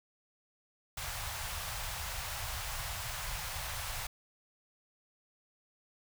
pink band-stop noise, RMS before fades -39 dBFS, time 0.97-4.07 s, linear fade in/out 5 ms, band 120 to 680 Hz, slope 24 dB/octave, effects none

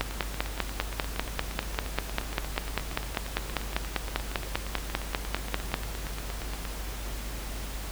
two click trains, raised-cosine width 0.3 ms, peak -9 / -20 dBFS, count 30 / 57, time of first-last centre 0.01-5.741 / 0.11-6.652 s, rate 5.06 / 8.56 Hz, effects added 50 Hz sine -35 dBFS peak until 7.91 s + pink hiss -40 dBFS RMS until 7.91 s

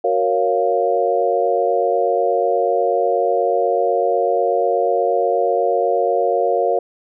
sine chord, Gb major seventh, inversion none, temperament equal, 370 / 466.2 / 554.4 / 698.5 Hz, Gb4 / Bb4 / Db5 / F5, 0 / 0 / 0 / 0 cents, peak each -23 / -19 / -20 / -19 dBFS, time 0.04-6.79 s, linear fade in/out 5 ms, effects none

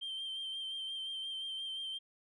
sine tone with vibrato, 3147 Hz, G7, 6 cents sharp, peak -36 dBFS, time 0.01-1.99 s, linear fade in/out 20 ms, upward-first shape sine, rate 5.7 Hz, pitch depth 24 cents each way, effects tanh soft clip ceiling -36 dBFS

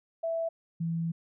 sine tone pair in turn, 660 / 165.91 Hz, E5 / E3, +2 / +11 cents, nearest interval 2 octaves, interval 2391 cents, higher first, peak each -28 dBFS, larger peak neither, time 0.23-0.49 / 0.8-1.12 s, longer second, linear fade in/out 10 ms, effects none

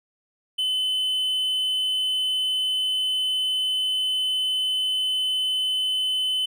triangle tone, 3033 Hz, F#7, 42 cents sharp, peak -20 dBFS, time 0.58-6.46 s, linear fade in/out 10 ms, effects none

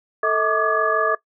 sine tone cluster, 441.7 / 640 / 1158 / 1204 / 1689 Hz, A4 / D#5 / D6 / D6 / G#6, +7 / +49 / -25 / +43 / +29 cents, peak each -23 dBFS, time 0.23-1.15 s, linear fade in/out 5 ms, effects noise-tail reverb RT60 0.1 s tail -19 dB re dry

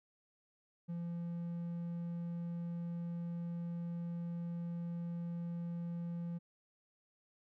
triangle tone, 171 Hz, F3, 36 cents flat, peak -36 dBFS, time 0.88-6.39 s, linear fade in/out 20 ms, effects none

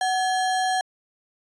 sine tone with sample-and-hold, 747 Hz, F#5, 16 cents sharp, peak -20 dBFS, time 0.01-0.81 s, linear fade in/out 2 ms, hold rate 2450 Hz, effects resampled to 22050 Hz

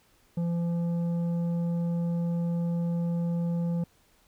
sine tone with tanh clipping, 170.6 Hz, F3, 40 cents flat, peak -27 dBFS, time 0.37-3.84 s, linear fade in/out 5 ms, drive 8 dB, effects pink hiss -64 dBFS RMS until 4.27 s

